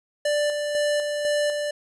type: tone with tremolo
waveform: square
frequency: 589 Hz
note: D5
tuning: 5 cents sharp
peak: -21 dBFS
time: 0.25-1.71 s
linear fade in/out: 5 ms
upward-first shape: square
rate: 2 Hz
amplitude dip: 40%
effects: resampled to 24000 Hz + 9-bit